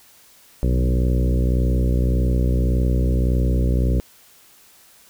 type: harmonic tone with a mistuned harmonic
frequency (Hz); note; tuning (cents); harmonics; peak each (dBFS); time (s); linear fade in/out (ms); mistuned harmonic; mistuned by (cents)
61.74; B1; 0; 1 / 2 / 3 / 4 / 5 / 6 / 7 / 8 / 9; -17 / -23 / -27 / -29 / -31 / -33 / -34 / -35 / -36; 0.63-4; 0; 2; +31
effects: white hiss -51 dBFS RMS until 5.09 s